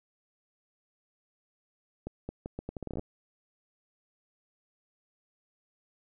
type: accelerating click train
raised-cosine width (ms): 2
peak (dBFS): -23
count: 14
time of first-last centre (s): 2.07-2.995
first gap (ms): 220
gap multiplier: 0.77
effects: none